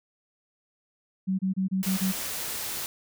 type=tone bursts; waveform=sine; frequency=189.3 Hz; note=F#3; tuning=40 cents sharp; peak=-23 dBFS; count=6; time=1.27-2.125 s; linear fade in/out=20 ms; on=120 ms; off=27 ms
type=noise; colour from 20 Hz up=white; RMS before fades=-33 dBFS; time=1.83-2.86 s; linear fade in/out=0 ms
effects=none